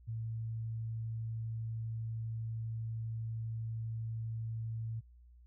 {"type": "tone", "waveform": "sine", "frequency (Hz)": 112.5, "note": "A2", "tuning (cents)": 39, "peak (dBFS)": -36, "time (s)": [0.07, 5.01], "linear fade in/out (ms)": 20, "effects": ["added 60 Hz sine -56 dBFS peak until 5.46 s"]}